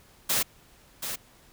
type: noise with echo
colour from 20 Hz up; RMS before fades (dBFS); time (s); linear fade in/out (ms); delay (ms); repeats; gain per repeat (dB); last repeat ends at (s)
white; -25; 0.29-0.43; 10; 730; 1; -8; 1.16
effects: pink hiss -57 dBFS RMS until 1.52 s